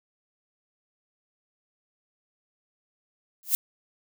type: noise with exponential growth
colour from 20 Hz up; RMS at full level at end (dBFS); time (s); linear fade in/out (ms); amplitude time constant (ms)
violet; -18; 3.43-3.55; 0; 26
effects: none